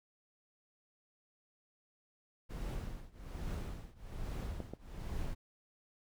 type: noise with tremolo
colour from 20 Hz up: brown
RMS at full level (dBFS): -38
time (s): 2.49-5.35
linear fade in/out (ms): 20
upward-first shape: triangle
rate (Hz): 1.2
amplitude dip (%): 95
type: clicks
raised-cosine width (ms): 2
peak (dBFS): -28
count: 2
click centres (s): 4.603 / 4.736
effects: none